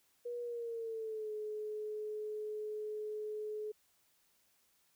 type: tone with pitch glide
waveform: sine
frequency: 481.1 to 426.1 Hz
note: B4 to G#4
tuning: -45 to +44 cents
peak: -38 dBFS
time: 0.25-3.72 s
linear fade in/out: 10 ms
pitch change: -211 cents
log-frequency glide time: 0.42-1.32 s
effects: white hiss -73 dBFS RMS until 4.95 s